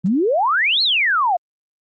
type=exponential two-way sweep; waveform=sine; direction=up then down; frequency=169.1 to 4373 to 667 Hz; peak=-14 dBFS; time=0.04-1.37 s; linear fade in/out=10 ms; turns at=0.82 s; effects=Opus 24 kbps